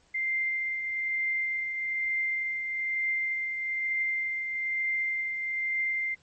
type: tone with tremolo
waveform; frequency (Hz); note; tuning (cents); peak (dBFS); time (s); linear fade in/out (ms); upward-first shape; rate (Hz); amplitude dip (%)
sine; 2093; C7; 0; -25; 0.14-6.15; 10; triangle; 1.1; 45
effects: pink hiss -64 dBFS RMS until 6.22 s + MP3 32 kbps